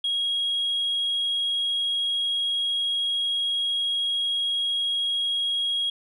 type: tone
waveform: sine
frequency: 3291 Hz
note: G#7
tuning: 16 cents flat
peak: -21 dBFS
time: 0.04-5.9 s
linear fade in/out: 5 ms
effects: tanh soft clip ceiling -20 dBFS